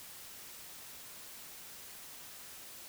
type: silence
effects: white hiss -50 dBFS RMS until 2.88 s